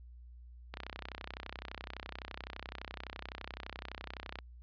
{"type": "click train", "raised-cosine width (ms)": 0.3, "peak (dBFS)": -25, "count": 117, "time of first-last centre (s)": [0.74, 4.388], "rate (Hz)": 31.8, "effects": ["added 60 Hz sine -50 dBFS peak until 4.62 s", "resampled to 11025 Hz"]}